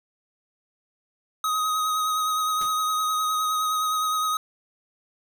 square tone with vibrato, 1258 Hz, D#6, 19 cents sharp, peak -23 dBFS, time 1.44-4.37 s, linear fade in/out 2 ms, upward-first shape sine, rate 9.7 Hz, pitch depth 20 cents each way
pink noise with exponential decay, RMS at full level -36 dBFS, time 2.61-2.78 s, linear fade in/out 2 ms, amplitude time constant 36 ms
effects none

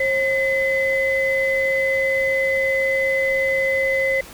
sine tone pair together, 537 / 2027 Hz, C5 / B6, +45 / +45 cents, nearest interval octave + major seventh, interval 2300 cents, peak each -19 dBFS, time 0-4.21 s, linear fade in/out 5 ms, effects tanh soft clip ceiling -10 dBFS + pink hiss -40 dBFS RMS until 4.33 s

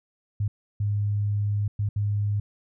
sine tone bursts at uneven times, 103 Hz, G#2, 14 cents flat, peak -22 dBFS, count 4, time 0.4-0.48 / 0.8-1.68 / 1.79-1.89 / 1.96-2.4 s, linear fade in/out 5 ms, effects none

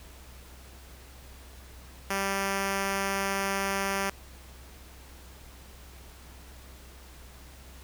5% pulse tone, 196 Hz, G3, in tune, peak -16 dBFS, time 2.1-4.1 s, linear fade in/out 5 ms, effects added 64 Hz sine -48 dBFS peak until 7.83 s + pink hiss -52 dBFS RMS until 7.83 s

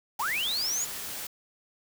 sine linear sweep, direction up, 761 to 7040 Hz, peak -27 dBFS, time 0.19-0.85 s, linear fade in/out 10 ms
white noise, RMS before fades -37 dBFS, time 0.19-1.27 s, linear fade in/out 5 ms
effects none

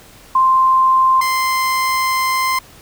sine / 30% pulse tone pair in turn, 1046.5 / 1042.2 Hz, C6 / C6, 0 / -7 cents, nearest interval unison, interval 7 cents, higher first, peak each -9 / -12 dBFS, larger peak first, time 0.35-1.21 / 1.21-2.59 s, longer second, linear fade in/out 5 ms, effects pink hiss -43 dBFS RMS until 2.81 s

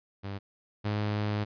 sawtooth tone pair in turn, 99.2 / 104.77 Hz, G2 / G#2, +21 / +16 cents, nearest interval minor second, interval 95 cents, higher second, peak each -31 / -24 dBFS, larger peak second, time 0.23-0.39 / 0.84-1.45 s, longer second, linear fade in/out 20 ms, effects resampled to 11025 Hz

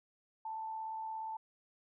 sine tone with amplitude modulation, 883 Hz, A5, 6 cents sharp, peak -37 dBFS, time 0.45-1.37 s, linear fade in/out 5 ms, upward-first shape sine, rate 77.1 Hz, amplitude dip 30%, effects none

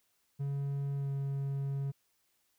triangle tone with pitch glide, 140 to 138.39 Hz, C#3 to C#3, +18 to -3 cents, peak -30 dBFS, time 0.39-1.92 s, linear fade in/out 20 ms, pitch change -21 cents, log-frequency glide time 0.96-1.1 s, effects white hiss -75 dBFS RMS until 2.58 s

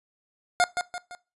25% pulse tone with echo, 713 Hz, F5, 36 cents sharp, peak -14 dBFS, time 0.6-0.64 s, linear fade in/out 0 ms, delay 170 ms, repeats 3, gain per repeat -7 dB, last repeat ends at 1.15 s, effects noise-tail reverb RT60 0.3 s tail -21 dB re dry + resampled to 24000 Hz

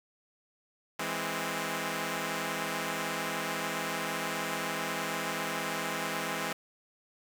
5% pulse chord, E augmented, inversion none, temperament equal, 164.81 / 207.7 / 261.6 Hz, E3 / G#3 / B#3, 0 / 0 / 0 cents, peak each -25 dBFS, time 0.99-6.53 s, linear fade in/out 5 ms, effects 8-bit

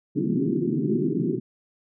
white band-pass noise, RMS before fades -24 dBFS, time 0.15-1.4 s, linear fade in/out 20 ms, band 130 to 390 Hz, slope 96 dB/octave, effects none

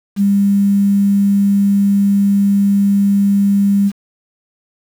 sine tone with quantisation, 200 Hz, G3, 35 cents sharp, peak -9 dBFS, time 0.16-3.92 s, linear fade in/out 50 ms, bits 6, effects none

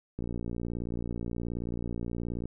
click train, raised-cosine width 3 ms, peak -22 dBFS, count 134, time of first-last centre 0.19-2.456 s, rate 58.7 Hz, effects none

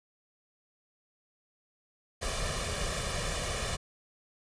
pink noise with comb filter, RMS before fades -33 dBFS, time 2.21-3.77 s, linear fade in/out 20 ms, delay 1.7 ms, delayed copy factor +0.7, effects resampled to 22050 Hz

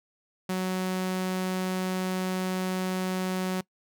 sawtooth tone, 185.6 Hz, F#3, 6 cents sharp, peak -23 dBFS, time 0.49-3.61 s, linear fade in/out 5 ms, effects noise-tail reverb RT60 0.1 s tail -23 dB re dry

